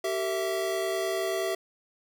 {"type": "tone cluster", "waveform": "square", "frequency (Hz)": [385.7, 456, 659], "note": ["G4", "A#4", "E5"], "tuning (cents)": [-28, -38, -1], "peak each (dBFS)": [-31, -38, -31], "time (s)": [0.04, 1.55], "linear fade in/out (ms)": 5, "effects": []}